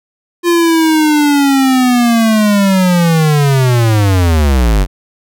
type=linear sweep; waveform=square; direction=down; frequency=349.2 to 44.22 Hz; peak=-8 dBFS; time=0.43-4.87 s; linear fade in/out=50 ms; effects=none